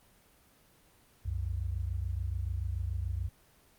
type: tone pair together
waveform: sine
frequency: 65.05 / 92 Hz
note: C2 / F#2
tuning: -9 / -9 cents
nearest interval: tritone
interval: 600 cents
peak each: -34 / -34 dBFS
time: 1.25-3.29 s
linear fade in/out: 10 ms
effects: pink hiss -63 dBFS RMS until 3.78 s + Opus 24 kbps